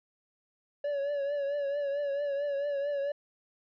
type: tone with vibrato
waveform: triangle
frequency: 568 Hz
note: C#5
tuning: 42 cents sharp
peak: -27 dBFS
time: 0.84-3.12 s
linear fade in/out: 5 ms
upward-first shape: triangle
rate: 4.5 Hz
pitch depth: 58 cents each way
effects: resampled to 11025 Hz